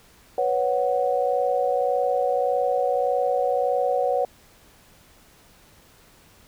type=chord; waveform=sine; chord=B suspended second; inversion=none; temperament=just; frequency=493.9 / 555.6 / 740.8 Hz; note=B4 / C#5 / F#5; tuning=0 / +4 / +2 cents; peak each=-24 dBFS; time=0.38-4.25 s; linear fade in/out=2 ms; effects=pink hiss -54 dBFS RMS until 6.47 s